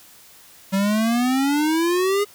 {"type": "exponential sweep", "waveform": "square", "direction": "up", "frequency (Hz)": [190.7, 415.3], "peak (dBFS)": -18, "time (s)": [0.72, 2.25], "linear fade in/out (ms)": 20, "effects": ["white hiss -48 dBFS RMS until 2.34 s"]}